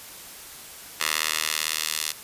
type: tone with high-pass filter sweep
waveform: 10% pulse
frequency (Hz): 77.9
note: D#2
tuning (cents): +3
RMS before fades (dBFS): -27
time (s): 1-2.12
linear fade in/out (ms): 5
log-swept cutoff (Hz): 1800 to 3700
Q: 0.75
effects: white hiss -42 dBFS RMS until 2.23 s + resampled to 32000 Hz